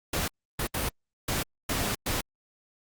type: noise bursts at uneven times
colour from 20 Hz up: pink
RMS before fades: -29 dBFS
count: 6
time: 0.13-0.28 / 0.59-0.67 / 0.74-0.89 / 1.28-1.43 / 1.69-1.95 / 2.06-2.21 s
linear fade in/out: 5 ms
effects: Opus 48 kbps